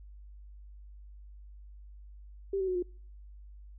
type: tone with pitch steps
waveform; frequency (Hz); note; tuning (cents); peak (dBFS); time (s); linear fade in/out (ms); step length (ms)
sine; 392 / 379.5 / 367.4 / 355.7; G4 / F#4 / F#4 / F4; 0 / +44 / -12 / +32; -28; 2.53-2.826; 5; 74
effects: noise-tail reverb RT60 0.5 s tail -26 dB re dry + added 50 Hz sine -47 dBFS peak until 3.78 s